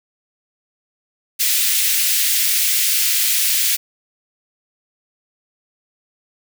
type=high-pass noise; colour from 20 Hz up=white; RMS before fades=-17 dBFS; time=1.39-3.77 s; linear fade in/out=20 ms; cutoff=2000 Hz; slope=24 dB/octave; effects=none